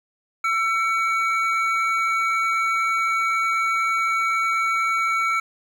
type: tone pair together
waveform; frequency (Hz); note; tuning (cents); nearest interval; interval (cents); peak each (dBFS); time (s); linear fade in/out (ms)
triangle; 1339 / 2252; E6 / C#7; +27 / +27; major sixth; 900; -19 / -22; 0.44-5.4; 5
effects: 9-bit